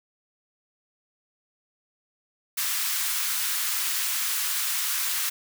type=high-pass noise; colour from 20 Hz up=white; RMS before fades=-27 dBFS; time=2.57-5.3 s; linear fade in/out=10 ms; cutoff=1100 Hz; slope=24 dB/octave; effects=none